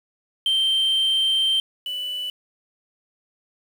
sine tone pair in turn, 3136 / 2977 Hz, G7 / F#7, 0 / +10 cents, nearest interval minor second, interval 90 cents, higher first, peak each -15 / -25 dBFS, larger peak first, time 0.46-1.6 / 1.86-2.3 s, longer first, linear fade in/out 2 ms, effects tanh soft clip ceiling -16 dBFS + 7-bit

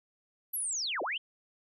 sine linear two-way sweep, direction down then up, 12000 to 303.2 to 3235 Hz, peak -31 dBFS, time 0.53-1.18 s, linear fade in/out 10 ms, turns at 1.02 s, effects none

